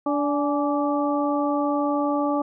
harmonic tone with a mistuned harmonic, 290.8 Hz, D4, 17 cents flat, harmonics 1 / 2 / 3 / 4, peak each -23 / -26 / -28 / -29 dBFS, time 0.06-2.42 s, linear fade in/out 5 ms, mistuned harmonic 3, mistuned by -58 cents, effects none

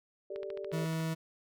sine chord, G suspended second, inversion none, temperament equal, 392 / 440 / 587.3 Hz, G4 / A4 / D5, 0 / 0 / 0 cents, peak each -40 / -44 / -42 dBFS, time 0.3-0.85 s, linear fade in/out 5 ms
click train, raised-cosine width 0.3 ms, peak -32 dBFS, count 10, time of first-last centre 0.36-1.003 s, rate 14 Hz
40% pulse tone, 161.6 Hz, E3, 34 cents flat, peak -31 dBFS, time 0.72-1.15 s, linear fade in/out 20 ms
effects none

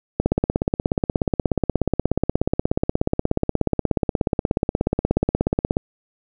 click train, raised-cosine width 2 ms, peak -4 dBFS, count 94, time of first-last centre 0.2-5.769 s, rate 16.7 Hz, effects none

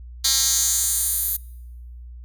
10% pulse tone with high-pass filter sweep, 268.2 Hz, C4, 43 cents sharp, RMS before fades -21 dBFS, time 0.24-1.37 s, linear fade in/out 10 ms, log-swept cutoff 4800 to 12000 Hz, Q 2.2, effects noise-tail reverb RT60 1.0 s tail -25 dB re dry + added 60 Hz sine -36 dBFS peak until 2.24 s

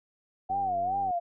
sine tone with vibrato, 741 Hz, F#5, 2 cents sharp, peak -26 dBFS, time 0.49-1.2 s, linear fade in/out 20 ms, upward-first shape sine, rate 2.5 Hz, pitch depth 130 cents each way
click train, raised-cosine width 2 ms, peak -33 dBFS, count 59, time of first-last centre 0.5-1.107 s, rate 95.5 Hz
effects none

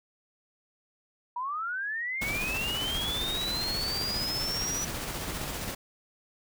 sine linear sweep, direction up, 946 to 5920 Hz, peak -30 dBFS, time 1.36-4.85 s, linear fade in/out 5 ms
pink noise with tremolo, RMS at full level -34 dBFS, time 2.21-5.75 s, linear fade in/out 10 ms, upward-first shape square, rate 15 Hz, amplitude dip 25%
effects none

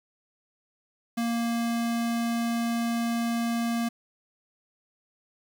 square tone, 233.1 Hz, A#3, in tune, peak -26 dBFS, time 1.17-3.89 s, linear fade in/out 10 ms, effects 9-bit

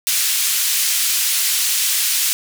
white band-pass noise, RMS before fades -18 dBFS, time 0.07-2.33 s, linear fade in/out 0 ms, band 2400 to 14000 Hz, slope 12 dB/octave, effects none

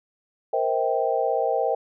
sine chord, C dominant seventh, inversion third, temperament equal with one note detuned, 466.2 / 523.3 / 644.2 / 784 Hz, Bb4 / C5 / E5 / G5, 0 / 0 / -40 / 0 cents, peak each -26 dBFS, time 0.53-1.75 s, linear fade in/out 5 ms, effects none

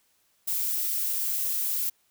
violet noise, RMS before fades -28 dBFS, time 0.47-1.9 s, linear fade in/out 10 ms, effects white hiss -68 dBFS RMS until 2.1 s

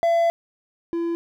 triangle tone pair in turn, 675 / 337.5 Hz, E5 / E4, +41 / +41 cents, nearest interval octave, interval 1200 cents, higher first, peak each -14 / -20 dBFS, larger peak first, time 0.03-0.3 / 0.93-1.15 s, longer first, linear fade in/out 0 ms, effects none

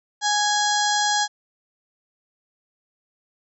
harmonic tone, 830.6 Hz, G#5, in tune, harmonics 1 / 2 / 4 / 5 / 6 / 7 / 8 / 9, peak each -22 / -25 / -28 / -29 / -30 / -30 / -31 / -32 dBFS, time 0.21-1.28 s, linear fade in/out 50 ms, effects none

